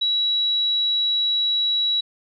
sine tone, 3900 Hz, B7, 23 cents flat, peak -18 dBFS, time 0.01-2.01 s, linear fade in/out 10 ms, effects none

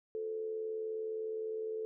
sine tone with amplitude modulation, 438.2 Hz, A4, 7 cents flat, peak -33 dBFS, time 0.15-1.85 s, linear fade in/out 0 ms, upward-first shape sine, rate 79.7 Hz, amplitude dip 50%, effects none

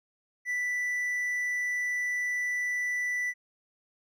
triangle tone, 1975.5 Hz, B6, in tune, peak -26 dBFS, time 0.45-3.34 s, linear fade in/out 50 ms, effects none

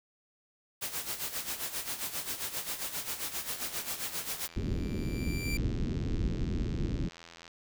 white noise with tremolo, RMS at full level -34 dBFS, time 0.81-4.48 s, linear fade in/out 20 ms, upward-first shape sine, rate 7.5 Hz, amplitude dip 70%
click train, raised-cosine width 0.2 ms, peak -31 dBFS, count 331, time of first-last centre 3.55-7.479 s, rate 84 Hz
sawtooth tone with exponential growth, 2349 Hz, D7, in tune, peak -30 dBFS, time 4.32-5.57 s, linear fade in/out 1 ms, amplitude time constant 270 ms
pink low-pass noise, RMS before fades -32 dBFS, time 4.56-7.09 s, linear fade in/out 5 ms, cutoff 350 Hz, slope 24 dB/octave
effects none

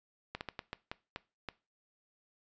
slowing click train, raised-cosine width 0.3 ms, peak -22 dBFS, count 8, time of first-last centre 0.35-1.487 s, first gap 59 ms, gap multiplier 1.33, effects noise-tail reverb RT60 0.3 s tail -20 dB re dry + resampled to 16000 Hz

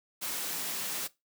white high-pass noise, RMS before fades -35 dBFS, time 0.21-1.08 s, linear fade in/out 20 ms, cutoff 130 Hz, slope 48 dB/octave, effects noise-tail reverb RT60 0.2 s tail -19 dB re dry

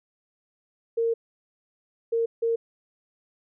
sine tone bursts at uneven times, 460 Hz, A#4, 23 cents flat, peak -21 dBFS, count 3, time 0.97-1.14 / 2.12-2.26 / 2.42-2.56 s, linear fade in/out 10 ms, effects none

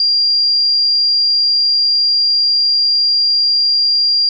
sine tone, 4777 Hz, D8, 29 cents sharp, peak -10 dBFS, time 0-4.29 s, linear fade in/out 2 ms, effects none

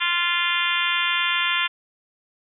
harmonic tone, 347.6 Hz, F4, 8 cents flat, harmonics 3 / 4 / 5 / 6 / 7 / 8 / 9 / 10, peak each -28 / -28 / -28 / -28 / -28 / -28 / -28 / -28 dBFS, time 0-1.68 s, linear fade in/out 20 ms, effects none

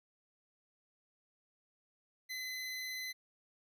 25% pulse tone, 2029 Hz, B6, 46 cents sharp, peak -36 dBFS, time 2.29-3.13 s, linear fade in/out 20 ms, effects none

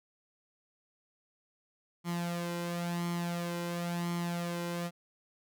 sawtooth tone with flanger, 172.6 Hz, F3, 20 cents flat, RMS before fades -35 dBFS, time 2.04-4.91 s, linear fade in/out 50 ms, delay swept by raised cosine 0.93 to 2.03 ms, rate 0.96 Hz, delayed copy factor +0.6, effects none

